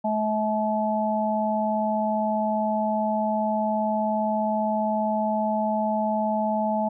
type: harmonic tone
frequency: 215.1 Hz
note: A3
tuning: 39 cents flat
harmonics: 1 / 3 / 4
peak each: -26 / -26 / -26 dBFS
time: 0.04-6.89 s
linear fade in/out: 10 ms
effects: none

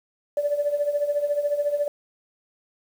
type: tone with tremolo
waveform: sine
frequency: 582 Hz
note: D5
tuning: 16 cents flat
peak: -17 dBFS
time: 0.37-1.88 s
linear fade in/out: 2 ms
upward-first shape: triangle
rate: 14 Hz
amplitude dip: 80%
effects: tanh soft clip ceiling -13 dBFS + 8-bit

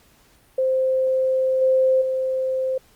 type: tone with level steps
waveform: sine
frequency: 522 Hz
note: C5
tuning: 4 cents flat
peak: -17 / -14 / -20 dBFS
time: 0.58-2.78 s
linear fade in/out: 5 ms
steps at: 1.61 / 2.01 s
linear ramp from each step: 10 ms
effects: pink hiss -56 dBFS RMS until 2.95 s + Opus 48 kbps

